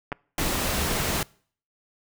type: clicks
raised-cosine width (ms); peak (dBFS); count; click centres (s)
0.5; -15; 2; 0.119 / 0.126
type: noise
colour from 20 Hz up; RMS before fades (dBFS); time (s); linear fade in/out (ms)
pink; -26; 0.38-1.23; 2
effects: noise-tail reverb RT60 0.5 s tail -24 dB re dry